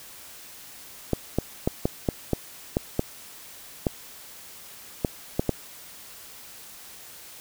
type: clicks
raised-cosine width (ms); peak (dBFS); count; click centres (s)
2; -8; 12; 1.133 / 1.386 / 1.675 / 1.855 / 2.088 / 2.333 / 2.769 / 2.994 / 3.868 / 5.048 / 5.395 / 5.493
effects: white hiss -45 dBFS RMS until 7.4 s